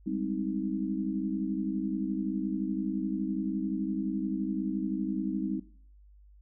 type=chord; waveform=sine; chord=Ab major seventh; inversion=third; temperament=equal with one note detuned; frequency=196 / 207.7 / 261.6 / 315.1 Hz; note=G3 / Ab3 / C4 / Eb4; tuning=0 / 0 / 0 / +22 cents; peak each=-34 / -38 / -34 / -33 dBFS; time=0.06-5.6 s; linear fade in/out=10 ms; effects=noise-tail reverb RT60 0.5 s tail -18 dB re dry + added 50 Hz sine -53 dBFS peak until 6.41 s